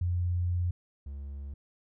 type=tone pair in turn; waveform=sine / triangle; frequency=88.3 / 70.08 Hz; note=F2 / C#2; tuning=+20 / +19 cents; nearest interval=major third; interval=401 cents; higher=first; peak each=-26 / -35 dBFS; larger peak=first; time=0.01-0.71 / 1.06-1.54 s; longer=first; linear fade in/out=5 ms; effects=none